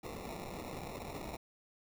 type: noise with sample-and-hold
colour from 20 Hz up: violet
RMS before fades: -44 dBFS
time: 0.03-1.37 s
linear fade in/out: 10 ms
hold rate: 1575 Hz
effects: none